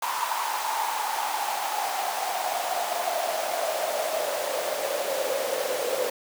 pink noise with high-pass filter sweep, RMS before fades -28 dBFS, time 0.02-6.1 s, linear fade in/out 5 ms, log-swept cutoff 960 to 500 Hz, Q 7.9, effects none

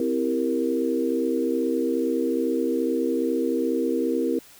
sine chord, C dominant seventh, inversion none, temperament equal with one note detuned, 260 / 329.6 / 392 / 466.2 Hz, C4 / E4 / G4 / Bb4, -11 / 0 / 0 / 0 cents, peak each -26 / -26 / -30 / -26 dBFS, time 0-4.39 s, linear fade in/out 2 ms, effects white hiss -50 dBFS RMS until 4.59 s

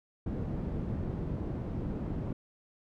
white low-pass noise, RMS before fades -35 dBFS, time 0.26-2.33 s, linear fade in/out 5 ms, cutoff 220 Hz, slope 12 dB/octave, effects none

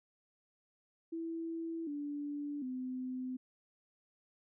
sine tone with pitch steps, 329.6 / 290.3 / 255.6 Hz, E4 / D4 / C4, 0 / -20 / -40 cents, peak -37 dBFS, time 1.12-3.37 s, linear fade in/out 10 ms, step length 750 ms, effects none

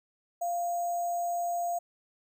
sine tone with sample-and-hold, 694 Hz, F5, 11 cents flat, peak -28 dBFS, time 0.41-1.79 s, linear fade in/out 10 ms, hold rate 7350 Hz, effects none

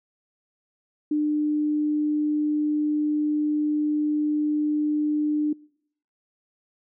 sine tone, 300 Hz, D4, 37 cents sharp, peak -20 dBFS, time 1.11-5.53 s, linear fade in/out 5 ms, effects noise-tail reverb RT60 0.7 s tail -26 dB re dry

